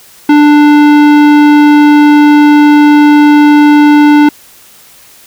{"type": "tone with tanh clipping", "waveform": "sine", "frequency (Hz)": 295.3, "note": "D4", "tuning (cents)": 10, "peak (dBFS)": -3, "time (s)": [0.29, 4.29], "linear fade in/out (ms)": 5, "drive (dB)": 18, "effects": ["white hiss -38 dBFS RMS until 5.26 s"]}